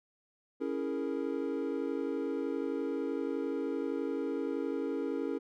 triangle chord, A# half-diminished seventh, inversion first, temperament equal, 277.2 / 329.6 / 415.3 / 466.2 Hz, C#4 / E4 / G#4 / A#4, 0 / 0 / 0 / 0 cents, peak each -34 / -36 / -36 / -36 dBFS, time 0.6-5.39 s, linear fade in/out 20 ms, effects none

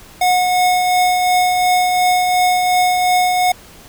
square tone with tremolo, 728 Hz, F#5, 28 cents flat, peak -11 dBFS, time 0.21-3.52 s, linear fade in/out 5 ms, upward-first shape triangle, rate 2.8 Hz, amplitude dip 35%, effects pink hiss -41 dBFS RMS until 3.88 s

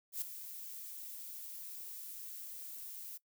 violet noise with ADSR envelope, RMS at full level -36 dBFS, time 0.12-3.18 s, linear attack 97 ms, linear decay 7 ms, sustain -11 dB, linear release 15 ms, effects noise-tail reverb RT60 0.1 s tail -20 dB re dry

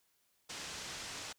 white low-pass noise, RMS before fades -45 dBFS, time 0.49-1.33 s, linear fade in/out 10 ms, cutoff 7100 Hz, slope 24 dB/octave, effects white hiss -75 dBFS RMS until 1.38 s

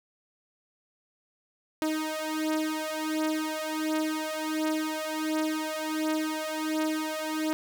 sawtooth beating tone pair, 311.1 / 312.5 Hz, D#4 / D#4, 0 / +8 cents, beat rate 1.4 Hz, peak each -27 dBFS, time 1.82-7.53 s, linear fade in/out 0 ms, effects none

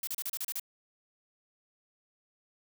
blue noise bursts, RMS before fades -35 dBFS, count 8, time 0.03-0.597 s, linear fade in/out 2 ms, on 42 ms, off 33 ms, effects none

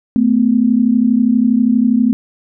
sine tone pair together, 220.4 / 252.8 Hz, A3 / B3, +3 / +41 cents, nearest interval major second, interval 238 cents, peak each -12 dBFS, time 0.16-2.13 s, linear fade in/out 0 ms, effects none

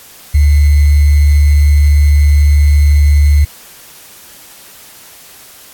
sine tone with sample-and-hold, 72.8 Hz, D2, 15 cents flat, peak -4 dBFS, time 0.34-3.45 s, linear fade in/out 10 ms, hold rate 2100 Hz, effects white hiss -37 dBFS RMS until 5.73 s + AAC 64 kbps

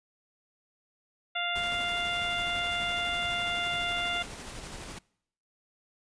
harmonic tone, 698.5 Hz, F5, in tune, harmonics 1 / 2 / 3 / 4 / 5, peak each -35 / -35 / -35 / -35 / -35 dBFS, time 1.35-4.23 s, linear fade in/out 10 ms
pink noise with tremolo, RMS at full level -41 dBFS, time 1.55-4.99 s, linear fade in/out 10 ms, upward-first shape square, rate 12 Hz, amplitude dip 25%
effects noise-tail reverb RT60 0.7 s tail -24 dB re dry + resampled to 22050 Hz

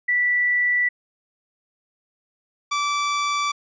sine / sawtooth tone pair in turn, 1964 / 1160.7 Hz, B6 / D6, -10 / -21 cents, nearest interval major sixth, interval 911 cents, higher first, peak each -17 dBFS, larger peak neither, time 0.08-0.89 / 2.71-3.52 s, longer neither, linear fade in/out 10 ms, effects resampled to 16000 Hz

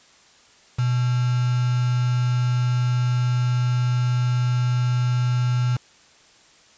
sine tone with quantisation, 123.47 Hz, B2, in tune, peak -18 dBFS, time 0.78-5.77 s, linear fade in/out 10 ms, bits 5, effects white hiss -53 dBFS RMS until 6.77 s + resampled to 16000 Hz

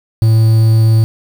triangle tone with quantisation, 111.5 Hz, A2, 23 cents sharp, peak -4 dBFS, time 0.22-1.04 s, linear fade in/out 0 ms, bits 5, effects none

